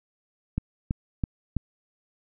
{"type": "click train", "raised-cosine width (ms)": 5, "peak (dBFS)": -13, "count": 4, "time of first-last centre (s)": [0.58, 1.567], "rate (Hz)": 3.04, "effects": []}